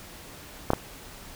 clicks, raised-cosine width 1 ms, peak -7 dBFS, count 2, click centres 0.704 / 0.734 s, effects pink hiss -45 dBFS RMS until 1.35 s

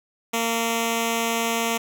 5% pulse tone with notch filter, 229.7 Hz, A#3, 25 cents flat, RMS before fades -24 dBFS, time 0.33-1.78 s, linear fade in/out 10 ms, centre 1600 Hz, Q 1.7, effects none

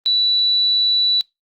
sine tone, 3951 Hz, B7, in tune, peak -13 dBFS, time 0.06-1.21 s, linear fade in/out 0 ms, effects noise-tail reverb RT60 0.2 s tail -24 dB re dry + Opus 32 kbps

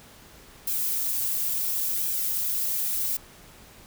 violet noise with flanger, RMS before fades -27 dBFS, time 0.67-3.17 s, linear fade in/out 5 ms, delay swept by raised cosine 1.2 to 5.2 ms, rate 0.71 Hz, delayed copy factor +0.65, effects pink hiss -50 dBFS RMS until 3.86 s

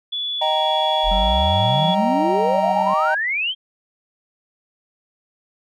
sine tone with pitch glide, 3432 to 3383 Hz, A7 to G#7, -44 to +31 cents, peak -22 dBFS, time 0.12-1.95 s, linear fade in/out 10 ms, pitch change -25 cents, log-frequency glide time 0.39-0.52 s
triangle chord, Eb major, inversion none, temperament just, 622.3 / 777.8 / 933.4 Hz, Eb5 / G5 / Bb5, 0 / -14 / +2 cents, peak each -20 dBFS, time 0.41-3.15 s, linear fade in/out 10 ms
sine exponential sweep, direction up, 37.53 to 3255 Hz, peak -19 dBFS, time 1.03-3.55 s, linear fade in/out 50 ms
harmonic tone, 190.9 Hz, G3, 46 cents flat, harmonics 1 / 3 / 5 / 7, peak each -27 / -37 / -41 / -44 dBFS, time 1.11-2.94 s, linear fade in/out 5 ms
effects none

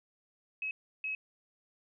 sine tone bursts at uneven times, 2564 Hz, E7, 49 cents flat, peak -33 dBFS, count 2, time 0.62-0.71 / 1.04-1.15 s, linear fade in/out 2 ms, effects none

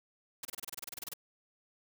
white noise bursts, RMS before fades -41 dBFS, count 15, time 0.43-1.137 s, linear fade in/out 5 ms, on 21 ms, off 28 ms, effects none

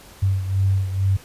sine beating tone pair, 96 / 98.2 Hz, G2 / G2, -36 / +4 cents, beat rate 2.2 Hz, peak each -18 / -24 dBFS, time 0.22-1.17 s, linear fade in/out 10 ms, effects pink hiss -45 dBFS RMS until 1.24 s + resampled to 32000 Hz

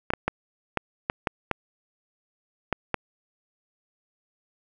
clicks, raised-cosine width 0.5 ms, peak -8 dBFS, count 9, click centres 0.104 / 0.136 / 0.28 / 0.773 / 1.099 / 1.272 / 1.513 / 2.727 / 2.943 s, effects none

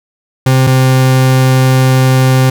40% pulse tone pair in turn, 130.81 / 130.33 Hz, C3 / C3, 0 / -6 cents, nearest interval unison, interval 6 cents, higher first, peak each -5 dBFS, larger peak neither, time 0.46-0.67 / 0.67-2.5 s, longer second, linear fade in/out 5 ms, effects none

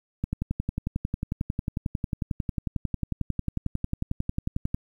click train, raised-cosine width 5 ms, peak -14 dBFS, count 51, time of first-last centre 0.24-4.745 s, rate 11.1 Hz, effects 9-bit

